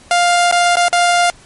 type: tone with dropouts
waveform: sawtooth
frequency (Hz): 701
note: F5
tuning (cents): +6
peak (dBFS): -6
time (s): 0.11-1.3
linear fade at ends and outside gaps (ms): 1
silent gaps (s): 0.513-0.524 / 0.756-0.769 / 0.883-0.928
effects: pink hiss -44 dBFS RMS until 1.45 s + MP3 48 kbps